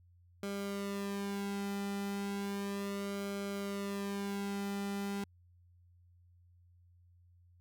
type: tone with flanger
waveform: sawtooth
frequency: 199.7 Hz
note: G3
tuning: 32 cents sharp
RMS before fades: -38 dBFS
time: 0.43-5.24 s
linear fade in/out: 2 ms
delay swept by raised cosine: 1.1 to 1.82 ms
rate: 0.34 Hz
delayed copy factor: -0.75
effects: added 88 Hz sine -61 dBFS peak until 7.6 s